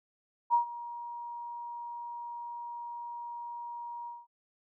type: tone with ADSR envelope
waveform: sine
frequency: 949 Hz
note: A#5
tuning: 31 cents sharp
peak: -20 dBFS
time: 0.5-4.27 s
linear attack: 39 ms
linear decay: 110 ms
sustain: -18 dB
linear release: 200 ms
effects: none